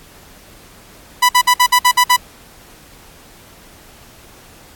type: tone bursts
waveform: sawtooth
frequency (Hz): 991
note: B5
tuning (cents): +6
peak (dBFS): -4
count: 8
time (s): 1.22-2.166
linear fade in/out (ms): 10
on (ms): 71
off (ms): 54
effects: pink hiss -43 dBFS RMS until 4.75 s + AAC 64 kbps